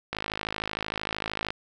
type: click train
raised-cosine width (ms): 0.3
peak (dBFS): -13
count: 74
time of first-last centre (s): 0.13-1.505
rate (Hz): 53.1
effects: none